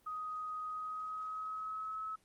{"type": "tone with pitch glide", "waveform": "sine", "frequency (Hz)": [1252, 1291.7], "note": ["D#6", "E6"], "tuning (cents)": [10, -36], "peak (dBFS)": -38, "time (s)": [0.06, 2.16], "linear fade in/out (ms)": 10, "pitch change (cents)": 54, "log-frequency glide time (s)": [0.67, 2.04], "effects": ["pink hiss -70 dBFS RMS until 2.24 s", "Opus 24 kbps"]}